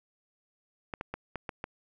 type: clicks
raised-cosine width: 0.5 ms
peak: -20 dBFS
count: 6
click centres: 0.938 / 1.011 / 1.14 / 1.357 / 1.492 / 1.641 s
effects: none